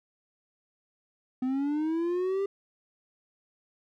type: linear sweep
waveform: triangle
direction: up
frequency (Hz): 251.6 to 400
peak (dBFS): -24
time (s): 1.42-2.46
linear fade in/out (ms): 5
effects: none